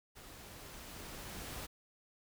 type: noise with level ramp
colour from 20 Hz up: pink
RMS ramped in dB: -54 to -44 dBFS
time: 0.15-1.67 s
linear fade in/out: 20 ms
effects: none